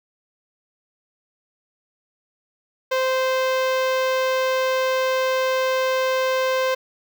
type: tone with notch filter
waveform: sawtooth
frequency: 520 Hz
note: C5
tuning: 11 cents flat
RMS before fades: -21 dBFS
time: 2.91-6.75 s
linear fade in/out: 10 ms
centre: 9500 Hz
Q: 0.52
effects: none